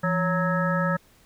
harmonic tone with a mistuned harmonic, 185 Hz, F#3, in tune, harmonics 1 / 3 / 5 / 7 / 9 / 10, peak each -24 / -28 / -34 / -28 / -30 / -39 dBFS, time 0.03-0.97 s, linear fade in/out 10 ms, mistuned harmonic 1, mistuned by -150 cents, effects pink hiss -58 dBFS RMS until 1.25 s

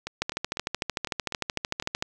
two click trains, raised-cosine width 0.2 ms, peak -16 / -9 dBFS, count 8 / 25, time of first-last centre 0.07-1.824 / 0.22-2.025 s, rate 3.99 / 13.3 Hz, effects none

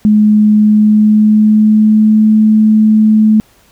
sine tone with pitch glide, 211.8 to 216.1 Hz, G#3 to A3, +34 to -31 cents, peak -4 dBFS, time 0.05-3.4 s, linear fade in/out 0 ms, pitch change +35 cents, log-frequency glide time 0.59-2.29 s, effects pink hiss -48 dBFS RMS until 3.71 s

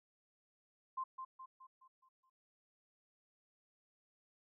sine tone with echo, 1046.5 Hz, C6, in tune, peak -37 dBFS, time 0.97-1.04 s, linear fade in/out 10 ms, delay 210 ms, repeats 6, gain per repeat -6 dB, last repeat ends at 2.3 s, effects none

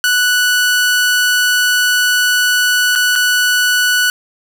sawtooth tone with dropouts, 1480 Hz, F#6, in tune, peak -7 dBFS, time 0.04-4.1 s, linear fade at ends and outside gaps 1 ms, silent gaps 2.953-2.958 / 3.155-3.159 s, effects none

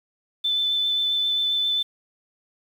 sine tone with vibrato, 3520 Hz, A7, in tune, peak -20 dBFS, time 0.44-1.83 s, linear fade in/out 10 ms, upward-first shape triangle, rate 7.5 Hz, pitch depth 14 cents each way, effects 8-bit

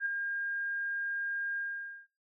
sine tone with ADSR envelope, 1612 Hz, G6, 48 cents sharp, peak -27 dBFS, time 0-2.07 s, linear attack 57 ms, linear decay 10 ms, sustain -5 dB, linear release 500 ms, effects noise-tail reverb RT60 0.4 s tail -24 dB re dry

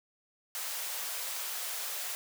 white high-pass noise, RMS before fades -37 dBFS, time 0.55-2.15 s, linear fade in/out 0 ms, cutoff 510 Hz, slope 24 dB/octave, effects none

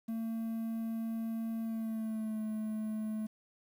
triangle tone with pitch glide, 225.7 to 216.4 Hz, A3 to A3, +44 to -29 cents, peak -32 dBFS, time 0.08-3.27 s, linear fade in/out 10 ms, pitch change -73 cents, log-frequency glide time 1.61-2.43 s, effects 10-bit

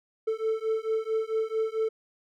triangle beating tone pair, 440 / 444.5 Hz, A4 / A4, 0 / +18 cents, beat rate 4.5 Hz, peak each -27 dBFS, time 0.27-1.89 s, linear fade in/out 10 ms, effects none

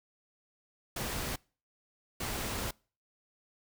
pink noise bursts at uneven times, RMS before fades -36 dBFS, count 2, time 0.96-1.36 / 2.2-2.71 s, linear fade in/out 5 ms, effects noise-tail reverb RT60 0.4 s tail -26 dB re dry

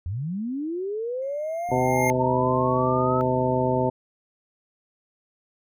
sine linear sweep, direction up, 79.3 to 1300 Hz, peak -26 dBFS, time 0.06-3.21 s, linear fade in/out 0 ms
square tone with exponential growth, 2119 Hz, C7, 21 cents sharp, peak -24 dBFS, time 1.22-2.1 s, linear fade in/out 0 ms, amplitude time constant 190 ms
click train, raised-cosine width 3 ms, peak -32 dBFS, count 168, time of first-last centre 1.69-3.864 s, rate 76.8 Hz
harmonic tone, 127.5 Hz, C3, 44 cents flat, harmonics 1 / 2 / 3 / 4 / 5 / 7, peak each -27 / -27 / -27 / -27 / -27 / -27 dBFS, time 1.71-3.9 s, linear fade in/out 10 ms
effects none

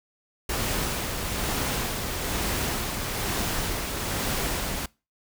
pink noise with tremolo, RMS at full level -27 dBFS, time 0.49-4.86 s, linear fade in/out 5 ms, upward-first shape sine, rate 1.1 Hz, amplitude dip 35%, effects noise-tail reverb RT60 0.3 s tail -24 dB re dry

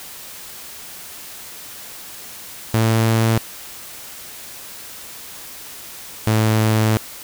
sawtooth tone pair in turn, 112.6 / 109.46 Hz, A2 / A2, +40 / -9 cents, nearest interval unison, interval 49 cents, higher first, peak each -10 dBFS, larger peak neither, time 2.74-3.38 / 6.27-6.97 s, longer second, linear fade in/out 0 ms, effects white hiss -36 dBFS RMS until 7.23 s

